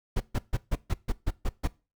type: noise bursts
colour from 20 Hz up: brown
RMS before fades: -25 dBFS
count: 9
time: 0.16-1.676 s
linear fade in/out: 10 ms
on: 44 ms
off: 140 ms
effects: noise-tail reverb RT60 0.3 s tail -21 dB re dry